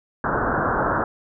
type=low-pass noise; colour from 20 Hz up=white; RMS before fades=-22 dBFS; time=0.24-1.04 s; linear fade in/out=2 ms; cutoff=1600 Hz; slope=96 dB/octave; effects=none